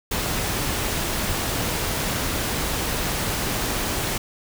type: noise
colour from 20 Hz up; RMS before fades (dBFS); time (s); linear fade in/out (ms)
pink; -25; 0.11-4.18; 5
effects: none